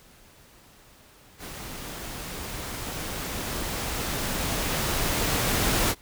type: noise with level ramp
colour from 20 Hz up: pink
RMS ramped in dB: -39 to -23 dBFS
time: 1.38-5.95 s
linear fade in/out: 50 ms
effects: pink hiss -54 dBFS RMS until 6.01 s